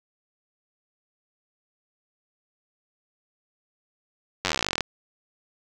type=slowing click train; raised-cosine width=0.2 ms; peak=-6 dBFS; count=22; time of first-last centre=4.45-4.807 s; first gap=10 ms; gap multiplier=1.05; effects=8-bit